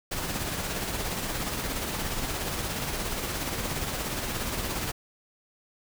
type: noise with tremolo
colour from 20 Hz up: pink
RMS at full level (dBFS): -30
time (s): 0.11-4.92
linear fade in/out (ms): 10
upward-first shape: sine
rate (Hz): 17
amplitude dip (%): 35
effects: none